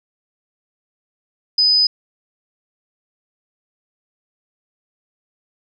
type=tone; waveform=sine; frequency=5000 Hz; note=D#8; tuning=8 cents sharp; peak=-11 dBFS; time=1.58-1.87 s; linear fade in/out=5 ms; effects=none